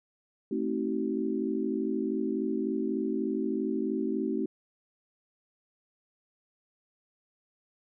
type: chord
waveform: sine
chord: A diminished seventh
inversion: none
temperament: just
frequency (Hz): 220 / 264 / 316.8 / 380.2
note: A3 / C4 / Eb4 / Gb4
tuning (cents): 0 / +16 / +31 / +47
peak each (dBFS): -33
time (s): 0.51-4.46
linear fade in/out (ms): 5
effects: none